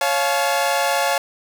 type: chord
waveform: sawtooth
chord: Db augmented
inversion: none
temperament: equal with one note detuned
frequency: 554.4 / 698.5 / 859.4 Hz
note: Db5 / F5 / A5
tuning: 0 / 0 / -41 cents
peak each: -18 dBFS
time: 0.01-1.18 s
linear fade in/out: 2 ms
effects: none